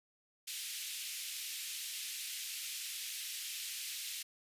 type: high-pass noise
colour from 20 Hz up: pink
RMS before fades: -42 dBFS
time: 0.47-4.23 s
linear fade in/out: 10 ms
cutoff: 2500 Hz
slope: 24 dB/octave
effects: resampled to 32000 Hz